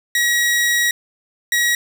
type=tone pair in turn; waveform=sawtooth; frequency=1909 / 1909 Hz; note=A#6 / A#6; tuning=+41 / +41 cents; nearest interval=unison; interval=0 cents; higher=neither; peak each=-11 dBFS; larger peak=neither; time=0.15-0.91 / 1.52-1.75 s; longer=first; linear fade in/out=2 ms; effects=none